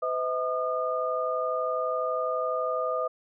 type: tone cluster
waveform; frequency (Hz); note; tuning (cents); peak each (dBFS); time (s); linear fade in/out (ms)
sine; 508 / 640 / 1217; B4 / D#5 / D#6; +49 / +49 / -39; -30; 0.02-3.08; 10
effects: none